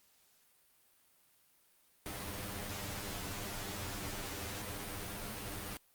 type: noise with comb filter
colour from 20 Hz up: pink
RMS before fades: -42 dBFS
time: 2.06-5.77 s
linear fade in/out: 0 ms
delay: 10 ms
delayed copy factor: +1
effects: white hiss -69 dBFS RMS until 5.94 s + Opus 48 kbps